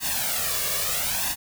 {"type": "noise with flanger", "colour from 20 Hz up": "white", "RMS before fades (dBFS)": -26, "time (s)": [0, 1.36], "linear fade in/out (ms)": 50, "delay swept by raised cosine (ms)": [1.1, 1.79], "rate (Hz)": 0.75, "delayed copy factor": 0.75, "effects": []}